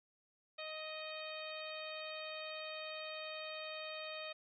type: harmonic tone with a mistuned harmonic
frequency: 622.3 Hz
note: D#5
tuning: in tune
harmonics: 1 / 2 / 3 / 4 / 5 / 6 / 7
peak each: -47 / -52 / -54 / -49 / -54 / -52 / -55 dBFS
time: 0.58-4.33 s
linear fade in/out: 10 ms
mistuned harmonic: 2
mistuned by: +15 cents
effects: none